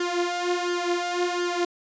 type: tone with flanger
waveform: sawtooth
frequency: 352.2 Hz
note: F4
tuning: 15 cents sharp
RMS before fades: -26 dBFS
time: 0-1.65 s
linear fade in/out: 5 ms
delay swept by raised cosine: 0.62 to 4.32 ms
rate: 1.4 Hz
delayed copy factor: +0.7
effects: resampled to 16000 Hz